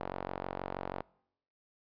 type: tone with band-pass filter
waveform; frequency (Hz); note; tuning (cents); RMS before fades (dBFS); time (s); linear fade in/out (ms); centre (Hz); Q
sawtooth; 46.25; F#1; 0; -40; 0-1.02; 0; 760; 1.3
effects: noise-tail reverb RT60 0.8 s tail -25 dB re dry + resampled to 11025 Hz